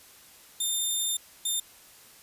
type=tone bursts at uneven times; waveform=10% pulse; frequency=3611 Hz; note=A7; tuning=44 cents sharp; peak=-18 dBFS; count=2; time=0.6-1.17 / 1.45-1.6 s; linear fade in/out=5 ms; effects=white hiss -53 dBFS RMS until 2.22 s + resampled to 32000 Hz